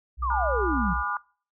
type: tone with pitch glide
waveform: sine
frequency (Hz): 62.2 to 61.45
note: B1 to B1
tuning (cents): +13 to -8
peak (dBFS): -28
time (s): 0.17-1.04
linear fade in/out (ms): 50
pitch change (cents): -21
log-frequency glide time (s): 0.61-0.76
type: exponential sweep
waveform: sine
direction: down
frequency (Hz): 1236 to 164.81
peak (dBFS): -25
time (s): 0.22-0.94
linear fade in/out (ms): 10
type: chord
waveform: sine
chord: G# diminished seventh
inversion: none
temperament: just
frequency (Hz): 830.6 / 996.7 / 1196.1 / 1435.3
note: G#5 / B5 / D6 / F6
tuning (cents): 0 / +16 / +31 / +47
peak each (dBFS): -35 / -33 / -29 / -30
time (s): 0.3-1.17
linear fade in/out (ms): 2
effects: noise-tail reverb RT60 0.4 s tail -23 dB re dry